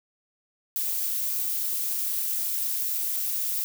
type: noise with amplitude modulation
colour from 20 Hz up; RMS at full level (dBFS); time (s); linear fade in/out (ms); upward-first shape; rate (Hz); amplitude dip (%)
violet; -25; 0.76-3.64; 0; sine; 292; 65
effects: none